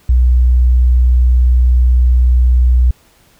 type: tone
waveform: sine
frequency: 61.74 Hz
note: B1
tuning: in tune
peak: -6 dBFS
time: 0.09-2.91 s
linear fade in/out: 5 ms
effects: pink hiss -50 dBFS RMS until 3.39 s